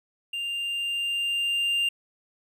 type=tone with level ramp; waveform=triangle; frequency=2794 Hz; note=F7; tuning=in tune; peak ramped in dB=-27 to -20 dBFS; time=0.33-1.89 s; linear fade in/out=5 ms; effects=none